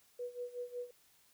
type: tone with tremolo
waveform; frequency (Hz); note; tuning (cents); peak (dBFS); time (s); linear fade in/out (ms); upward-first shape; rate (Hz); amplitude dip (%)
sine; 489.1; B4; -17; -37; 0.19-0.91; 5; sine; 5.4; 85
effects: white hiss -68 dBFS RMS until 1.33 s